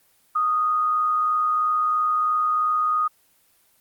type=tone with amplitude modulation; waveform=sine; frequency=1241 Hz; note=D#6; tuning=5 cents flat; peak=-17 dBFS; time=0.35-3.08 s; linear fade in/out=10 ms; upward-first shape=sine; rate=123 Hz; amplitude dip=30%; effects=white hiss -61 dBFS RMS until 3.8 s + Opus 24 kbps